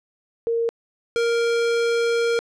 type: tone pair in turn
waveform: sine / square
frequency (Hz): 462.5 / 466.8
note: A#4 / A#4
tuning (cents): -14 / +2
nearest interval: unison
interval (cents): 16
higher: second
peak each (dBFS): -19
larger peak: neither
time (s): 0.47-0.69 / 1.16-2.39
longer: second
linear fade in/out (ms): 0
effects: low-pass 6000 Hz 12 dB/octave